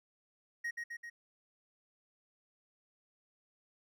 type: tone with echo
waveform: triangle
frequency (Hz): 1880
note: A#6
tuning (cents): +14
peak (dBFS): -33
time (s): 0.64-0.71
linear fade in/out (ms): 10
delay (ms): 130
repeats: 3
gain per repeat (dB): -3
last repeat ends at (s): 1.1
effects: none